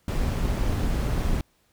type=noise with amplitude modulation; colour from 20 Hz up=brown; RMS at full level=-23 dBFS; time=0.08-1.41 s; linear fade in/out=2 ms; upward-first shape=sine; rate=195 Hz; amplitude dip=35%; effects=pink hiss -66 dBFS RMS until 1.72 s